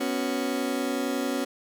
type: chord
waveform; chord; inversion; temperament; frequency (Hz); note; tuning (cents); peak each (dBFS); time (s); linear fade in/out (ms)
30% pulse; B suspended second; none; just; 246.9 / 277.8 / 370.4; B3 / C#4 / F#4; 0 / +4 / +2; -28 / -26 / -31; 0-1.45; 10
effects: none